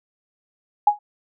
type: tone with exponential decay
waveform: sine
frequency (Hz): 830.6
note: G#5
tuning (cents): 0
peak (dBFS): -7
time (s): 0.87-0.99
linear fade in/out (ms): 5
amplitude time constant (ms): 24
effects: none